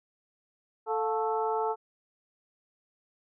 harmonic tone with a mistuned harmonic, 220 Hz, A3, in tune, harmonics 2 / 3 / 4 / 5 / 6, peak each -30 / -36 / -30 / -41 / -37 dBFS, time 0.86-1.76 s, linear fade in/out 50 ms, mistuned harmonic 3, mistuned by +120 cents, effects none

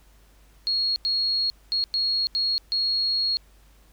sine tone bursts at uneven times, 4304 Hz, C8, 48 cents sharp, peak -21 dBFS, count 6, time 0.67-0.96 / 1.05-1.5 / 1.72-1.84 / 1.94-2.27 / 2.35-2.58 / 2.72-3.37 s, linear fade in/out 0 ms, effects added 50 Hz sine -53 dBFS peak until 3.92 s + pink hiss -60 dBFS RMS until 3.92 s

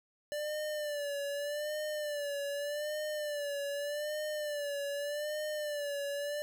square tone with vibrato, 587.3 Hz, D5, in tune, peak -35 dBFS, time 0.32-6.42 s, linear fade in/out 0 ms, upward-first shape sine, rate 0.83 Hz, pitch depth 63 cents each way, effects none

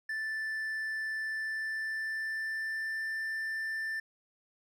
triangle tone with pitch glide, 1761 to 1777.4 Hz, A6 to A6, +1 to +17 cents, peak -31 dBFS, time 0.09-4 s, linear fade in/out 5 ms, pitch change +16 cents, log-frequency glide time 1.2-3.07 s, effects none

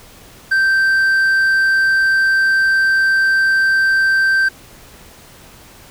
sine tone with hard clipping, 1563 Hz, G6, 6 cents flat, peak -12 dBFS, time 0.51-4.49 s, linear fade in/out 10 ms, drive 3 dB, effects pink hiss -42 dBFS RMS until 5.9 s

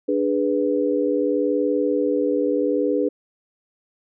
sine chord, G# diminished, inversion second, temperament equal with one note detuned, 293.7 / 413.2 / 493.9 Hz, D4 / G#4 / B4, 0 / -9 / 0 cents, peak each -22 / -23 / -22 dBFS, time 0.08-3.09 s, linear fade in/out 10 ms, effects none

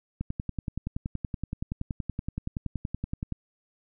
click train, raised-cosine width 5 ms, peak -18 dBFS, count 34, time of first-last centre 0.21-3.323 s, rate 10.6 Hz, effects none

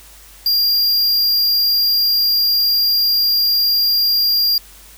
square tone, 4787 Hz, D8, 32 cents sharp, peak -13 dBFS, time 0.46-4.58 s, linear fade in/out 2 ms, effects added 50 Hz sine -45 dBFS peak until 4.97 s + white hiss -43 dBFS RMS until 4.97 s

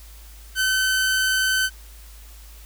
sawtooth tone, 1527 Hz, G6, 46 cents flat, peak -15 dBFS, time 0.55-1.7 s, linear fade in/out 50 ms, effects added 53 Hz sine -41 dBFS peak until 2.65 s + white hiss -49 dBFS RMS until 2.65 s

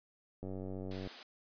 click train, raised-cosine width 2 ms, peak -30 dBFS, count 62, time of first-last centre 0.43-1.073 s, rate 94.8 Hz
white high-pass noise, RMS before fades -48 dBFS, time 0.91-1.23 s, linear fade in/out 2 ms, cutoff 210 Hz, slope 48 dB/octave
effects resampled to 11025 Hz

